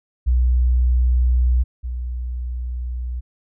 sine tone pair in turn, 61.74 / 61.31 Hz, B1 / B1, 0 / -12 cents, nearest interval unison, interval 12 cents, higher first, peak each -13 / -23 dBFS, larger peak first, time 0.26-1.64 / 1.83-3.21 s, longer neither, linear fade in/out 20 ms, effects none

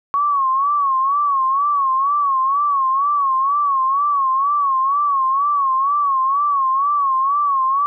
sine tone with vibrato, 1108.7 Hz, C#6, in tune, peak -14 dBFS, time 0.14-7.86 s, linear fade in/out 0 ms, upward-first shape sine, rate 2.1 Hz, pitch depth 98 cents each way, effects none

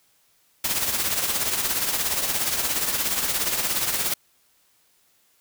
white noise with tremolo, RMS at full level -22 dBFS, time 0.64-4.14 s, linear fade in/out 5 ms, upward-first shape triangle, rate 17 Hz, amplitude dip 60%, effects white hiss -63 dBFS RMS until 5.4 s

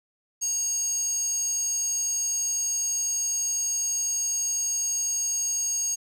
square tone with high-pass filter, 934 Hz, A#5, 3 cents sharp, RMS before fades -27 dBFS, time 0.41-5.96 s, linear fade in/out 20 ms, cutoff 6400 Hz, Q 9.5, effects none

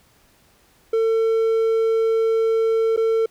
triangle tone with dropouts, 450 Hz, A4, 39 cents sharp, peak -14 dBFS, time 0.93-3.26 s, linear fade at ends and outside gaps 5 ms, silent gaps 2.964-2.974 s, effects pink hiss -57 dBFS RMS until 3.3 s

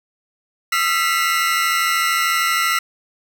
40% pulse tone cluster, 1260 / 1353 / 1972 / 2134 / 2851 Hz, D#6 / E6 / B6 / C7 / F7, +21 / +45 / -3 / +34 / +35 cents, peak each -26 / -19 / -20 / -24 / -26 dBFS, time 0.72-2.79 s, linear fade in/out 5 ms, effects none

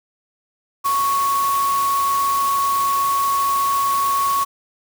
sine tone in noise, 1108.7 Hz, C#6, in tune, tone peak -16 dBFS, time 0.84-4.45 s, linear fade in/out 20 ms, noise white, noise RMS -29 dBFS, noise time 0.84-4.45 s, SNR +10 dB, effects none

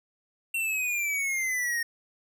square exponential sweep, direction down, 2734 to 1842 Hz, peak -27 dBFS, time 0.54-1.83 s, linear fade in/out 5 ms, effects none

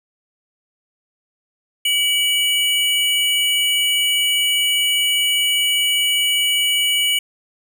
square tone pair together, 2285 / 2940 Hz, D7 / F#7, -48 / -12 cents, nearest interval major third, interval 436 cents, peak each -22 / -17 dBFS, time 1.85-7.19 s, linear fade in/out 5 ms, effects none

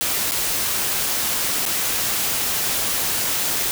white noise with dropouts, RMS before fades -22 dBFS, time 0.01-3.71 s, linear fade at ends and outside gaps 0 ms, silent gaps 0.311-0.319 / 1.654-1.662 s, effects none

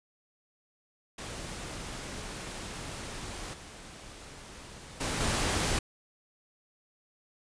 pink noise with level steps, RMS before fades -40 / -47 / -32 / -29 dBFS, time 1.18-5.79 s, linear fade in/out 5 ms, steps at 3.53 / 5 / 5.2 s, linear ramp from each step 10 ms, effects resampled to 22050 Hz

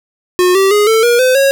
square tone with pitch steps, 361.6 / 387.6 / 415.4 / 445.2 / 477.1 / 511.4 / 548.1 Hz, F#4 / G4 / G#4 / A4 / A#4 / C5 / C#5, -40 / -20 / 0 / +20 / +40 / -40 / -20 cents, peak -8 dBFS, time 0.39-1.51 s, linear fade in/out 0 ms, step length 160 ms, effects none

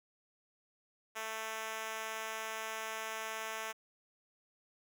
5% pulse tone with high-pass filter, 220.8 Hz, A3, 6 cents sharp, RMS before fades -41 dBFS, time 1.15-3.73 s, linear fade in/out 20 ms, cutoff 540 Hz, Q 0.87, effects none

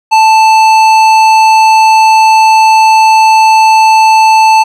sine tone with tanh clipping, 880 Hz, A5, in tune, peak -4 dBFS, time 0.11-4.64 s, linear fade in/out 20 ms, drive 15 dB, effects none

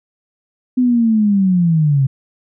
sine linear sweep, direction down, 255.1 to 130.81 Hz, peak -10 dBFS, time 0.77-2.07 s, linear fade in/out 10 ms, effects none

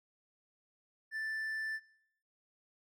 triangle tone, 1764 Hz, A6, 4 cents sharp, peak -34 dBFS, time 1.11-1.8 s, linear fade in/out 50 ms, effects noise-tail reverb RT60 0.8 s tail -21 dB re dry

